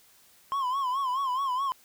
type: tone with vibrato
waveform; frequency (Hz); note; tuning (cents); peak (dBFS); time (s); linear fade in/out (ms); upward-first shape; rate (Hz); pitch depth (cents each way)
triangle; 1052; C6; +9; -24; 0.52-1.72; 0; sine; 4.7; 110
effects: white hiss -59 dBFS RMS until 1.84 s